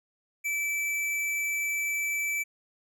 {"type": "tone", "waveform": "square", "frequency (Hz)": 2316, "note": "D7", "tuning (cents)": -25, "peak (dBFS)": -28, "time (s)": [0.44, 2.44], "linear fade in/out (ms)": 20, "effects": []}